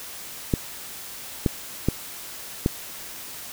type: clicks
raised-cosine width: 3 ms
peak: -6 dBFS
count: 4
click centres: 0.538 / 1.462 / 1.886 / 2.661 s
effects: white hiss -38 dBFS RMS until 3.52 s

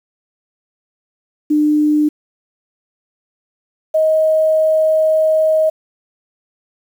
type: tone pair in turn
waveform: sine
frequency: 300.4 / 629.6 Hz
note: D4 / D#5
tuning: +39 / +20 cents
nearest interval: octave + minor second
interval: 1281 cents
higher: second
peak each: -10 dBFS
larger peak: neither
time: 1.5-2.09 / 3.94-5.7 s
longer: second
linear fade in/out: 10 ms
effects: 7-bit

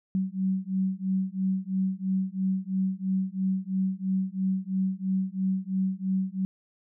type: beating tone pair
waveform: sine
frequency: 188.1 / 191.1 Hz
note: F#3 / G3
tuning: +29 / -44 cents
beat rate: 3 Hz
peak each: -28 / -28 dBFS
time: 0.15-6.45 s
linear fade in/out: 0 ms
effects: none

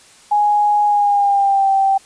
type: tone with pitch glide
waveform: sine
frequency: 830.6 to 779.5 Hz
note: G#5 to G5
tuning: 0 to -10 cents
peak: -11 dBFS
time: 0.31-1.98 s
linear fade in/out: 10 ms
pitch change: -110 cents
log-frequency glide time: 0.85-1.69 s
effects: white hiss -46 dBFS RMS until 2.05 s + resampled to 22050 Hz

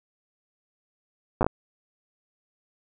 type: slowing click train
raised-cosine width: 1 ms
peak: -8 dBFS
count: 5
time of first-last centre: 1.41-1.465 s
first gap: 8 ms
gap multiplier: 1.38
effects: none

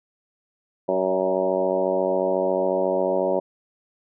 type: harmonic tone with a mistuned harmonic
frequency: 94.1 Hz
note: F#2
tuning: 30 cents sharp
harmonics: 2 / 3 / 4 / 5 / 6 / 7 / 8 / 9 / 10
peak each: -33 / -32 / -26 / -29 / -23 / -27 / -35 / -35 / -33 dBFS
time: 0.88-3.4 s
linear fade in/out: 10 ms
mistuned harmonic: 7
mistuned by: -16 cents
effects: none

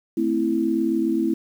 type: chord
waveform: sine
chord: A minor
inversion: none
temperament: equal with one note detuned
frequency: 222.9 / 261.6 / 329.6 Hz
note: A3 / C4 / E4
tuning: +23 / 0 / 0 cents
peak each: -25 / -25 / -21 dBFS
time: 0.17-1.34 s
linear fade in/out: 5 ms
effects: 8-bit

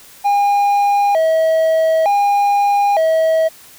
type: tone with vibrato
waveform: triangle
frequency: 722 Hz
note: F#5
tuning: 43 cents flat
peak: -9 dBFS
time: 0.24-3.49 s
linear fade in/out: 20 ms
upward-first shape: square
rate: 0.55 Hz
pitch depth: 200 cents each way
effects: white hiss -42 dBFS RMS until 3.78 s

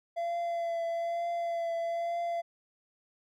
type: tone with vibrato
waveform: triangle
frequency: 679 Hz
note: F5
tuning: 49 cents flat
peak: -28 dBFS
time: 0.16-2.42 s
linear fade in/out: 20 ms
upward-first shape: triangle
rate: 1.1 Hz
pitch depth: 23 cents each way
effects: none

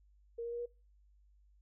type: tone with pitch steps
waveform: sine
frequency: 466.2 / 470.5 / 474.9 / 479.3 Hz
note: A#4 / A#4 / A#4 / A#4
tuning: 0 / +16 / +32 / +48 cents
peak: -37 dBFS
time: 0.38-0.66 s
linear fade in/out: 10 ms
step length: 70 ms
effects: noise-tail reverb RT60 0.3 s tail -22 dB re dry + added 50 Hz sine -63 dBFS peak until 1.61 s

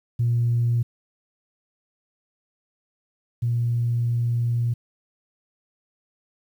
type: tone pair in turn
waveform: sine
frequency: 118.6 / 118.6 Hz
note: A#2 / A#2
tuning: +30 / +30 cents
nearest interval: unison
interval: 0 cents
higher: neither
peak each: -17 / -19 dBFS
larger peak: first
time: 0.19-0.83 / 3.42-4.74 s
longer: second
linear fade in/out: 10 ms
effects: tanh soft clip ceiling -14 dBFS + 9-bit

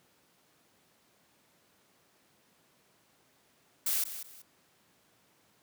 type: noise with echo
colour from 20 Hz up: blue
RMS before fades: -30 dBFS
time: 3.86-4.04 s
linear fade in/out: 5 ms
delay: 190 ms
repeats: 2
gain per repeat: -11 dB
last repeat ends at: 4.42 s
effects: pink hiss -67 dBFS RMS until 5.62 s + high-pass 150 Hz 12 dB/octave

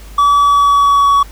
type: tone with pitch glide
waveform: triangle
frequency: 1146 to 1127 Hz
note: D6 to C#6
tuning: -43 to +28 cents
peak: -5 dBFS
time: 0.18-1.23 s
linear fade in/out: 5 ms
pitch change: -29 cents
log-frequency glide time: 0.39-1.1 s
effects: added 50 Hz sine -31 dBFS peak until 1.31 s + pink hiss -40 dBFS RMS until 1.31 s

